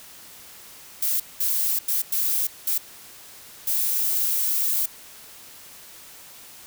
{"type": "noise bursts at uneven times", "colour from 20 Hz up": "violet", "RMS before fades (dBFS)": -23, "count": 6, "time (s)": [[1.02, 1.2], [1.4, 1.79], [1.88, 2.02], [2.12, 2.47], [2.67, 2.78], [3.67, 4.86]], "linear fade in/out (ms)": 5, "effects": ["white hiss -45 dBFS RMS until 6.66 s"]}